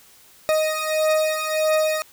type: beating tone pair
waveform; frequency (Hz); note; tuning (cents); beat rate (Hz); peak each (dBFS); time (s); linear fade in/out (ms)
40% pulse; 622.3 / 623.9; D#5 / D#5; 0 / +5; 1.6; -22 / -20; 0.49-2.02; 0
effects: white hiss -51 dBFS RMS until 2.12 s